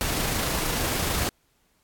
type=noise with amplitude modulation; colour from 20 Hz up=pink; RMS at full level=-25 dBFS; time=0.01-1.29 s; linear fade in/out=0 ms; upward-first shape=sine; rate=26.5 Hz; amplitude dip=25%; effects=pink hiss -67 dBFS RMS until 1.83 s + AAC 64 kbps